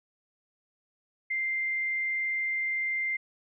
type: tone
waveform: sine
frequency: 2093 Hz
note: C7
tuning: in tune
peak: -27 dBFS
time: 1.3-3.17 s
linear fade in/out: 10 ms
effects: none